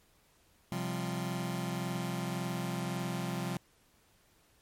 sawtooth chord, C suspended fourth, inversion none, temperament just, 130.81 / 174.42 / 196.22 Hz, C3 / F3 / G3, 0 / -2 / +2 cents, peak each -34 / -32 / -35 dBFS, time 0.72-3.57 s, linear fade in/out 0 ms, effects pink hiss -67 dBFS RMS until 4.61 s + MP3 64 kbps

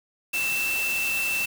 sine tone in noise, 2667 Hz, E7, 20 cents sharp, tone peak -24 dBFS, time 0.33-1.46 s, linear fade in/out 10 ms, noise white, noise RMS -32 dBFS, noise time 0.33-1.46 s, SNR +5 dB, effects none

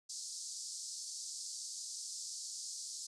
pink band-pass noise, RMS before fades -45 dBFS, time 0.09-3.07 s, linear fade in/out 10 ms, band 4600 to 8800 Hz, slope 48 dB/octave, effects none

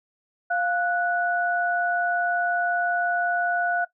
sine tone pair together, 701 / 1475.5 Hz, F5 / F#6, +6 / -5 cents, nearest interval octave + minor second, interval 1289 cents, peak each -24 / -24 dBFS, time 0.5-3.85 s, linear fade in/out 10 ms, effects noise-tail reverb RT60 0.1 s tail -17 dB re dry

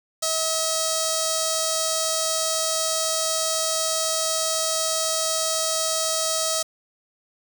5% pulse tone with notch filter, 642 Hz, E5, 46 cents flat, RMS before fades -24 dBFS, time 0.22-6.63 s, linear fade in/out 10 ms, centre 2300 Hz, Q 0.58, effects 7-bit

